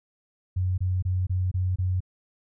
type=tone bursts; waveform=sine; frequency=92 Hz; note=F#2; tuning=9 cents flat; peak=-22 dBFS; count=6; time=0.56-2.005 s; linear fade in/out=10 ms; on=220 ms; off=25 ms; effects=none